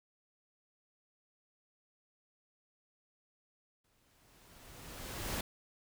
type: noise with exponential growth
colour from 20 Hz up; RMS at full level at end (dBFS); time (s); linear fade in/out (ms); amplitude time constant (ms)
pink; -36; 3.84-5.41; 5; 340
effects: none